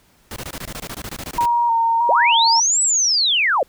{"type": "noise bursts", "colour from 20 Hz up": "pink", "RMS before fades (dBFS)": -30, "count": 16, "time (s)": [0.31, 1.457], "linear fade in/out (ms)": 2, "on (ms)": 52, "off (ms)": 21}
{"type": "tone with vibrato", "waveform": "sine", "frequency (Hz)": 932.3, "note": "A#5", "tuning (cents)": 0, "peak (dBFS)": -14, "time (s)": [1.38, 2.6], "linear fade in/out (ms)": 5, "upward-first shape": "square", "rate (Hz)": 1.6, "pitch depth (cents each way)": 28}
{"type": "linear two-way sweep", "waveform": "sine", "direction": "up then down", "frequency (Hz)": [460.3, 7960, 460.3], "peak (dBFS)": -14, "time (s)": [2.09, 3.63], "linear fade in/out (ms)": 2, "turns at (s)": 2.82}
{"effects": ["pink hiss -56 dBFS RMS until 3.68 s"]}